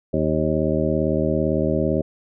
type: harmonic tone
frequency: 77.78 Hz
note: D#2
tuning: in tune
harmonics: 1 / 2 / 3 / 4 / 5 / 7 / 8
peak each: -28 / -25 / -25 / -26 / -25 / -25 / -27 dBFS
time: 0.13-2.02 s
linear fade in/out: 10 ms
effects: none